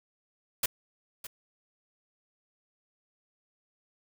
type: noise with echo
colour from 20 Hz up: white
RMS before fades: -27 dBFS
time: 0.63-0.66 s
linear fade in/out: 5 ms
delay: 610 ms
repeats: 1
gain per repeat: -14 dB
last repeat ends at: 1.27 s
effects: none